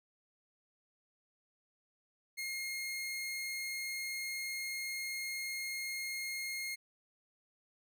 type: tone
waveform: sawtooth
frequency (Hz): 2141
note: C7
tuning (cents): +39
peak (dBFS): -34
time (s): 2.37-6.76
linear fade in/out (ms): 20
effects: none